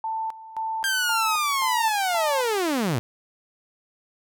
sine tone with tremolo, 888 Hz, A5, 16 cents sharp, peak -25 dBFS, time 0.04-2.58 s, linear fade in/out 2 ms, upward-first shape square, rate 1.9 Hz, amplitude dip 80%
sawtooth linear sweep, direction down, 1600 to 104.5 Hz, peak -18 dBFS, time 0.84-2.99 s, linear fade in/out 0 ms
effects none

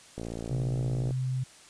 click train, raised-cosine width 2 ms, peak -23 dBFS, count 54, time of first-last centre 0.18-1.108 s, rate 57.1 Hz
sine tone with pitch glide, 130.81 to 129.16 Hz, C3 to C3, 0 to -22 cents, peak -27 dBFS, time 0.5-1.44 s, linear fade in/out 10 ms, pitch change -22 cents, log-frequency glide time 0.61-0.76 s
effects white hiss -53 dBFS RMS until 1.69 s + resampled to 22050 Hz

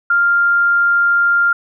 sine tone, 1396.9 Hz, F6, in tune, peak -10 dBFS, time 0.1-1.53 s, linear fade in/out 5 ms, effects none

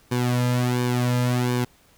sawtooth tone with flanger, 123.47 Hz, B2, in tune, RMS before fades -22 dBFS, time 0.11-1.65 s, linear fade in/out 10 ms, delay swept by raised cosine 1.5 to 2.7 ms, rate 1.4 Hz, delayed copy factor -0.75, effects pink hiss -57 dBFS RMS until 1.97 s

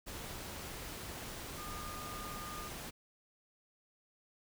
sine tone in noise, 1215 Hz, D#6, 42 cents flat, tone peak -46 dBFS, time 1.57-2.69 s, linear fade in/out 20 ms, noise pink, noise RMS -45 dBFS, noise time 0.06-2.91 s, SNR -4 dB, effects none

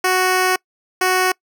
10% pulse tone pair in turn, 370 / 370 Hz, F#4 / F#4, 0 / 0 cents, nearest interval unison, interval 0 cents, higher neither, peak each -6 dBFS, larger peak neither, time 0.04-0.56 / 1.01-1.32 s, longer first, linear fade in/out 5 ms, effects noise-tail reverb RT60 0.1 s tail -25 dB re dry

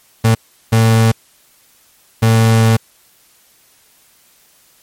35% pulse tone bursts at uneven times, 112.6 Hz, A2, 40 cents sharp, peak -6 dBFS, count 3, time 0.24-0.35 / 0.72-1.12 / 2.22-2.77 s, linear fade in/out 10 ms, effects white hiss -51 dBFS RMS until 4.82 s + MP3 64 kbps

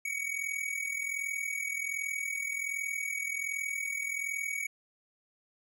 square tone with amplitude modulation, 2247 Hz, C#7, 23 cents sharp, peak -30 dBFS, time 0.05-4.67 s, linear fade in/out 5 ms, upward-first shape sine, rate 41.3 Hz, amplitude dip 70%, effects none

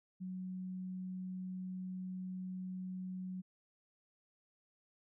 sine tone, 185 Hz, F#3, in tune, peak -40 dBFS, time 0.2-3.42 s, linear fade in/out 20 ms, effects none

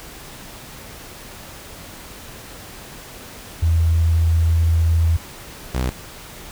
sine / sawtooth tone pair in turn, 82.41 / 63.16 Hz, E2 / B1, 0 / +39 cents, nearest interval perfect fourth, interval 461 cents, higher first, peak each -13 / -15 dBFS, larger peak first, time 3.62-5.17 / 5.74-5.9 s, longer first, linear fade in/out 10 ms, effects pink hiss -38 dBFS RMS until 6.51 s

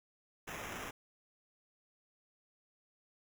white noise with sample-and-hold, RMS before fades -44 dBFS, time 0.47-0.91 s, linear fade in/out 10 ms, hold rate 4410 Hz, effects none

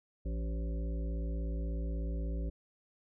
harmonic tone with a mistuned harmonic, 56.5 Hz, A1, 47 cents sharp, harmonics 1 / 3 / 5 / 7 / 9 / 10, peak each -33 / -43 / -47 / -50 / -52 / -53 dBFS, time 0.25-2.5 s, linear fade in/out 10 ms, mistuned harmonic 7, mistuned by -48 cents, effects none

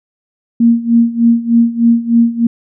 sine tone with tremolo, 233.1 Hz, A#3, in tune, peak -4 dBFS, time 0.6-2.47 s, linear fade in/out 5 ms, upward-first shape sine, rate 3.3 Hz, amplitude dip 85%, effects none

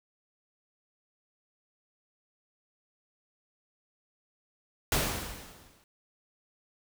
pink noise with exponential decay, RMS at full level -25 dBFS, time 4.92-5.84 s, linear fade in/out 1 ms, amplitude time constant 200 ms, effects none

